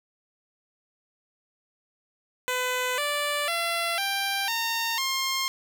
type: tone with pitch steps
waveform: 10% pulse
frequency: 503 / 584.5 / 679.2 / 789.3 / 917.2 / 1065.8 Hz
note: B4 / D5 / F5 / G5 / A#5 / C6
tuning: +32 / -8 / -48 / +12 / -28 / +32 cents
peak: -17 dBFS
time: 2.48-5.48 s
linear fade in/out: 0 ms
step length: 500 ms
effects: none